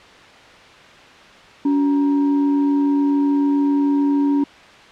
sine tone with frequency modulation, 284 Hz, C#4, 42 cents sharp, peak -14 dBFS, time 1.65-4.44 s, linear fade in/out 5 ms, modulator 655 Hz, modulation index 0.31, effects white hiss -43 dBFS RMS until 4.91 s + low-pass 3000 Hz 12 dB/octave

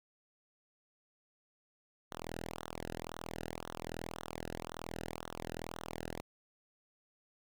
sawtooth tone with flanger, 41.2 Hz, E1, in tune, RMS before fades -44 dBFS, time 2.11-6.21 s, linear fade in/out 10 ms, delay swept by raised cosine 0.41 to 0.91 ms, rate 1.9 Hz, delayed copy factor -1, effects none

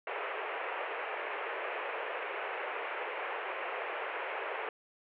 pink band-pass noise, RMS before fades -38 dBFS, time 0.07-4.69 s, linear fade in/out 2 ms, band 410 to 2700 Hz, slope 48 dB/octave, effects none

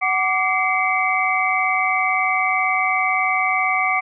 sine tone cluster, 747 / 1170 / 2078 / 2275 Hz, F#5 / D6 / C7 / C#7, +16 / -7 / -12 / +44 cents, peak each -22 dBFS, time 0.01-4.01 s, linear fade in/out 20 ms, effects none

